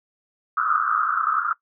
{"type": "band-pass noise", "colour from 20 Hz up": "pink", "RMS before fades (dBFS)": -22, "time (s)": [0.57, 1.53], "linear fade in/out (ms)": 2, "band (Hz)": [1200, 1400], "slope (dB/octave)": 96, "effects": ["noise-tail reverb RT60 0.1 s tail -19 dB re dry"]}